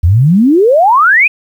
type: exponential sweep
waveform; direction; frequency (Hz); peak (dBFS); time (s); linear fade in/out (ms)
sine; up; 77.8 to 2569; -4; 0.03-1.28; 10
effects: 7-bit